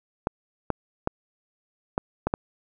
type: clicks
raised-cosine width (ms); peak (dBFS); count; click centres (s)
1; -9; 6; 0.271 / 0.703 / 1.074 / 1.979 / 2.27 / 2.339
effects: none